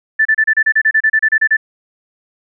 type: tone bursts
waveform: sine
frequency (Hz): 1760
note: A6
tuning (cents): 0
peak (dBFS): -8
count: 15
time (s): 0.19-1.569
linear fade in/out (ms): 10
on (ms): 63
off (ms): 31
effects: none